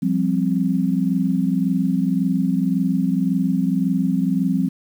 sine chord, F suspended second, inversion none, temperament just, 174.61 / 196.44 / 261.9 Hz, F3 / G3 / C4, 0 / +4 / +2 cents, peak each -21 dBFS, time 0.02-4.69 s, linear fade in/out 10 ms, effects 8-bit

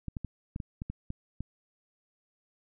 clicks, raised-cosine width 5 ms, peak -23 dBFS, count 9, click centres 0.083 / 0.168 / 0.247 / 0.561 / 0.602 / 0.819 / 0.9 / 1.104 / 1.406 s, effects none

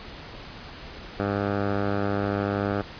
10% pulse tone with low-pass filter, 100.8 Hz, G2, 49 cents sharp, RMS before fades -26 dBFS, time 1.19-2.82 s, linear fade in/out 10 ms, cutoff 1200 Hz, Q 1.9, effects pink hiss -41 dBFS RMS until 2.99 s + resampled to 11025 Hz

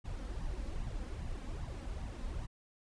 brown noise with flanger, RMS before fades -40 dBFS, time 0.04-2.47 s, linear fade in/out 20 ms, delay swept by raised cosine 1 to 3.9 ms, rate 2.5 Hz, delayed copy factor +0.65, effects resampled to 22050 Hz

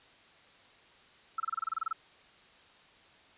sine tone bursts, 1318.5 Hz, E6, in tune, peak -29 dBFS, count 12, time 1.38-1.929 s, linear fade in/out 5 ms, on 21 ms, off 27 ms, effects white hiss -59 dBFS RMS until 3.37 s + resampled to 8000 Hz

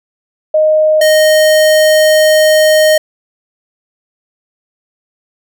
sine / square tone pair in turn, 620 / 620 Hz, D#5 / D#5, -6 / -6 cents, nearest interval unison, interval 0 cents, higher neither, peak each -6 dBFS, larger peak neither, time 0.54-1.01 / 1.01-2.98 s, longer second, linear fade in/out 5 ms, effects none

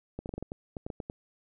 clicks, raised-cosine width 2 ms, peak -23 dBFS, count 12, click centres 0.19 / 0.259 / 0.292 / 0.339 / 0.38 / 0.426 / 0.519 / 0.768 / 0.865 / 0.902 / 1.002 / 1.099 s, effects none

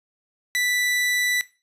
sawtooth tone, 1975.5 Hz, B6, in tune, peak -17 dBFS, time 0.55-1.41 s, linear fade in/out 0 ms, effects noise-tail reverb RT60 0.3 s tail -17 dB re dry + resampled to 32000 Hz

